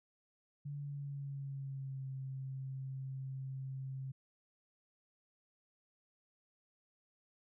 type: tone with pitch glide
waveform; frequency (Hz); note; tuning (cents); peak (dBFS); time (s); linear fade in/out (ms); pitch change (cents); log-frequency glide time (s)
sine; 143.7 to 133.3; D3 to C3; -37 to +33; -40; 0.65-4.12; 10; -130; 0.77-2.07
effects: none